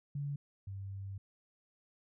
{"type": "tone pair in turn", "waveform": "sine", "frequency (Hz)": [142.7, 97.74], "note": ["D3", "G2"], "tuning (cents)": [-49, -5], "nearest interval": "perfect fifth", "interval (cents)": 656, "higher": "first", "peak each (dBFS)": [-35, -40], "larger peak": "first", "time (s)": [[0.15, 0.36], [0.67, 1.18]], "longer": "second", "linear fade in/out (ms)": 5, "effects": []}